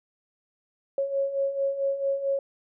sine beating tone pair, 547 / 551.5 Hz, C#5 / C#5, -23 / -9 cents, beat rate 4.5 Hz, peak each -31 / -25 dBFS, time 0.98-2.39 s, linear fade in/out 2 ms, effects none

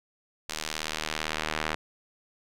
sawtooth tone with band-pass filter sweep, 77.78 Hz, D#2, in tune, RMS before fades -33 dBFS, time 0.49-1.75 s, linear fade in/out 5 ms, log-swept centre 5400 to 1900 Hz, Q 0.75, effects none

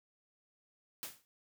white noise with exponential decay, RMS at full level -39 dBFS, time 1.03-1.25 s, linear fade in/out 0 ms, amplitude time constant 47 ms, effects none

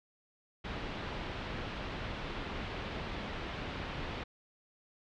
pink low-pass noise, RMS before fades -40 dBFS, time 0.64-4.24 s, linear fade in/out 10 ms, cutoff 3700 Hz, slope 24 dB/octave, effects none

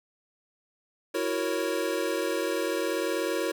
square chord, F# dominant seventh, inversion third, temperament equal, 329.6 / 370 / 466.2 / 554.4 Hz, E4 / F#4 / A#4 / C#5, 0 / 0 / 0 / 0 cents, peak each -33 dBFS, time 1.14-3.52 s, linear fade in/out 10 ms, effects none

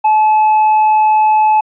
sine tone with tanh clipping, 861 Hz, A5, 38 cents flat, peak -8 dBFS, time 0.04-1.61 s, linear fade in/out 10 ms, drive 3 dB, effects resampled to 8000 Hz

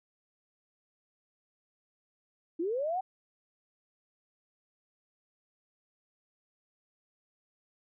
sine linear sweep, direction up, 311.1 to 776 Hz, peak -29 dBFS, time 2.59-3.01 s, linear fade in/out 10 ms, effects none

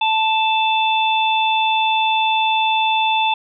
harmonic tone, 880 Hz, A5, in tune, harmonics 1 / 3 / 4, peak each -16 / -21 / -22 dBFS, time 0.01-3.34 s, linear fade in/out 5 ms, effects none

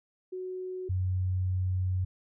sine tone pair in turn, 369.7 / 92.42 Hz, F#4 / F#2, -1 / -1 cents, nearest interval 2 octaves, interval 2400 cents, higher first, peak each -34 / -26 dBFS, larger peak second, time 0.32-0.89 / 0.89-2.05 s, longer second, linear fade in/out 10 ms, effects none

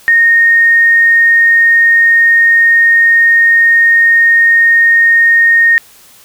sine tone, 1849 Hz, A#6, 15 cents flat, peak -4 dBFS, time 0.08-5.78 s, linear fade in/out 0 ms, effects white hiss -41 dBFS RMS until 6.24 s

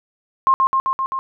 sine tone with echo, 1065 Hz, C6, 30 cents sharp, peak -10 dBFS, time 0.47-0.54 s, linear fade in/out 0 ms, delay 130 ms, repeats 5, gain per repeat -2 dB, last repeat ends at 1.19 s, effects none

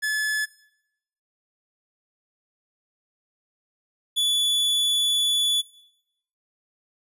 45% pulse tone pair in turn, 1721 / 3442 Hz, A6 / A7, -39 / -39 cents, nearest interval octave, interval 1200 cents, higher second, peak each -22 / -20 dBFS, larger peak second, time 0.02-0.46 / 4.16-5.62 s, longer second, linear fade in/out 20 ms, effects noise-tail reverb RT60 0.8 s tail -19 dB re dry + resampled to 32000 Hz

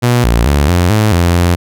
sawtooth tone with pitch steps, 121.5 / 57.7 / 71.9 / 88.2 / 107.5 / 86.4 / 87.1 Hz, B2 / A#1 / D2 / F2 / A2 / F2 / F2, -28 / -17 / -36 / +18 / -40 / -18 / -4 cents, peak -4 dBFS, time 0.02-1.56 s, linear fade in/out 20 ms, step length 220 ms, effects none

